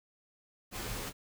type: noise with comb filter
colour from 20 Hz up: pink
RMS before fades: -39 dBFS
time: 0.71-1.13 s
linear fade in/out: 50 ms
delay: 13 ms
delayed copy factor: -0.85
effects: none